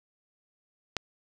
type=click; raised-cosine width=0.2 ms; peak=-11 dBFS; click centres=0.967 s; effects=none